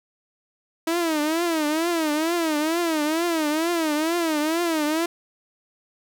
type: tone with vibrato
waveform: sawtooth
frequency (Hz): 320.9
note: E4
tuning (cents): -46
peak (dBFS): -17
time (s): 0.87-5.06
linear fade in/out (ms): 5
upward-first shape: triangle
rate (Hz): 2.2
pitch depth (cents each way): 160
effects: none